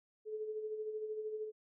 sine tone with tremolo, 431.1 Hz, A4, 35 cents flat, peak -36 dBFS, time 0.25-1.52 s, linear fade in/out 50 ms, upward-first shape sine, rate 13 Hz, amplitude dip 50%, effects none

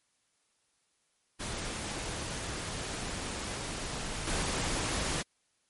pink noise with level steps, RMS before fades -37 / -32 dBFS, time 1.39-5.23 s, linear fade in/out 20 ms, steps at 4.27 s, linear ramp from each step 2 ms, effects white hiss -74 dBFS RMS until 5.69 s + MP3 48 kbps

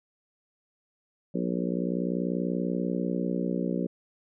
harmonic tone with a mistuned harmonic, 60.3 Hz, B1, 41 cents flat, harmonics 3 / 4 / 5 / 6 / 7 / 8 / 9, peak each -30 / -32 / -34 / -36 / -37 / -38 / -39 dBFS, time 1.34-3.87 s, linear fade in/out 10 ms, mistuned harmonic 9, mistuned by +16 cents, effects none

